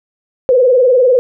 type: tone with vibrato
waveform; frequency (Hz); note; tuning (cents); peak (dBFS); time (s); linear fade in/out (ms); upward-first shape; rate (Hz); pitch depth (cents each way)
sine; 504; B4; +35; -6; 0.49-1.19; 0; triangle; 20; 120
effects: none